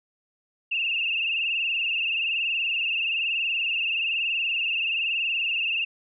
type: tone with frequency modulation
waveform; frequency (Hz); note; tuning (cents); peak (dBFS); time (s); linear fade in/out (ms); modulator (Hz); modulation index
sine; 2708; E7; +46; -23; 0.71-5.85; 10; 21.1; 5.9
effects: none